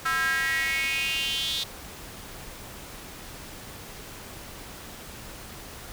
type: tone with high-pass filter sweep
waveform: square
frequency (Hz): 146.83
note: D3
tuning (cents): 0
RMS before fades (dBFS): -27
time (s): 0.05-1.64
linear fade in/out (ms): 10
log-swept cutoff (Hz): 1400 to 3700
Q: 6.4
effects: pink hiss -42 dBFS RMS until 5.92 s